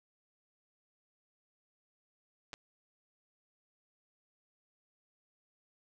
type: clicks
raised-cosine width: 0.2 ms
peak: -26 dBFS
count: 2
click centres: 2.532 / 2.539 s
effects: none